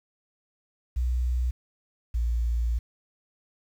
sine tone pair in turn, 61.74 / 58.25 Hz, B1 / A#1, 0 / -1 cents, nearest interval minor second, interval 101 cents, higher first, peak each -22 dBFS, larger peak neither, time 0.96-1.51 / 2.14-2.79 s, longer second, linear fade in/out 10 ms, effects tanh soft clip ceiling -18 dBFS + 9-bit

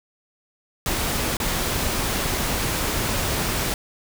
pink noise with dropouts, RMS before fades -24 dBFS, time 0.86-3.74 s, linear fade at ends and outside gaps 1 ms, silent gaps 1.369-1.401 s, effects none

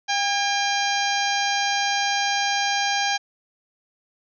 harmonic tone with a mistuned harmonic, 800 Hz, G5, 35 cents sharp, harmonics 1 / 2 / 3 / 4 / 5 / 6 / 7 / 8, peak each -24 / -27 / -29 / -30 / -31 / -32 / -32 / -33 dBFS, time 0.08-3.18 s, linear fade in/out 20 ms, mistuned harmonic 2, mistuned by +38 cents, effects none

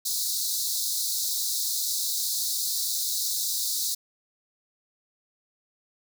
pink high-pass noise, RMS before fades -28 dBFS, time 0.05-3.95 s, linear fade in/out 10 ms, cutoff 3800 Hz, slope 96 dB/octave, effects none

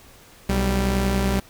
sawtooth tone pair together, 61.74 / 195.52 Hz, B1 / G3, 0 / -4 cents, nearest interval octave + minor sixth, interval 1996 cents, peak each -18 dBFS, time 0.49-1.4 s, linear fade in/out 5 ms, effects pink hiss -49 dBFS RMS until 1.49 s

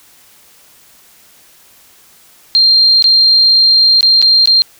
sine tone with dropouts, 4186 Hz, C8, in tune, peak -5 dBFS, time 2.55-4.62 s, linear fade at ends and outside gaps 0 ms, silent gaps 3.024-3.042 / 4.008-4.029 / 4.217-4.225 / 4.457-4.474 s, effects white hiss -45 dBFS RMS until 4.79 s

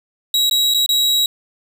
40% pulse tone with dropouts, 3859 Hz, B7, 41 cents flat, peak -12 dBFS, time 0.34-1.26 s, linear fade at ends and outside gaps 2 ms, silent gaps 0.497-0.511 / 0.739-0.745 / 0.862-0.89 s, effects none

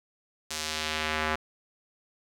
square tone with band-pass filter sweep, 77.78 Hz, D#2, in tune, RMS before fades -31 dBFS, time 0.5-1.36 s, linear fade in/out 10 ms, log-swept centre 6500 to 1500 Hz, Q 0.98, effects 9-bit

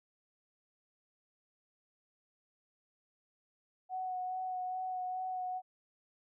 sine tone with vibrato, 740 Hz, F#5, in tune, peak -35 dBFS, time 3.89-5.62 s, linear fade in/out 50 ms, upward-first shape sine, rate 2.4 Hz, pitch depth 16 cents each way, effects none

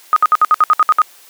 sine tone bursts, 1247 Hz, D#6, 3 cents sharp, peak -6 dBFS, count 10, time 0.13-1.018 s, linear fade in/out 0 ms, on 33 ms, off 62 ms, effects white hiss -44 dBFS RMS until 1.29 s + high-pass 400 Hz 12 dB/octave

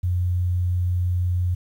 sine tone, 89.4 Hz, F2, 41 cents sharp, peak -19 dBFS, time 0.03-1.55 s, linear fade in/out 10 ms, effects 9-bit

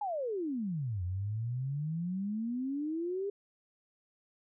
sine exponential two-way sweep, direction down then up, 860 to 87.31 to 409.2 Hz, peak -32 dBFS, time 0.01-3.3 s, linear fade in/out 5 ms, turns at 1.03 s, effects none

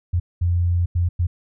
sine tone bursts at uneven times, 87.31 Hz, F2, in tune, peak -16 dBFS, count 4, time 0.13-0.2 / 0.41-0.86 / 0.95-1.09 / 1.19-1.27 s, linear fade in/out 10 ms, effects none

